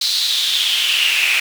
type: noise with high-pass filter sweep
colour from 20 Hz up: brown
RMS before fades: -17 dBFS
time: 0.01-1.4 s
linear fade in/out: 5 ms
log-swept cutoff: 4300 to 2400 Hz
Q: 5.7
effects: none